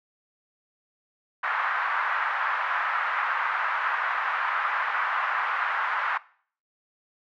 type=band-pass noise; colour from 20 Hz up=white; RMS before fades=-27 dBFS; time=1.43-6.18 s; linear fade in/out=10 ms; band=960 to 1600 Hz; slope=24 dB/octave; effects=noise-tail reverb RT60 0.5 s tail -20 dB re dry